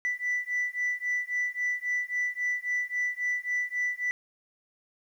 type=beating tone pair; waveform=sine; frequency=1975.5 / 1979.2 Hz; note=B6 / B6; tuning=0 / +3 cents; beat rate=3.7 Hz; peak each=-29 dBFS; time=0.05-4.11 s; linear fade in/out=0 ms; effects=tanh soft clip ceiling -23 dBFS + 10-bit